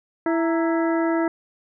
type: harmonic tone with a mistuned harmonic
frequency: 330.7 Hz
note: E4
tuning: 6 cents sharp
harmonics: 1 / 2 / 3 / 4 / 5 / 6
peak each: -20 / -26 / -30 / -32 / -34 / -36 dBFS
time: 0.26-1.28 s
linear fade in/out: 2 ms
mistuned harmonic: 3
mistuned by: -110 cents
effects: none